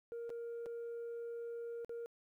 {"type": "tone with dropouts", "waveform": "sine", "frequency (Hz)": 467.9, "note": "A#4", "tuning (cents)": 6, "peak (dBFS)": -39, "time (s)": [0.12, 2.06], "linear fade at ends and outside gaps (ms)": 0, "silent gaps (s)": [[0.294, 0.302], [0.659, 0.664], [1.847, 1.894]], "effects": ["tanh soft clip ceiling -40 dBFS", "13-bit"]}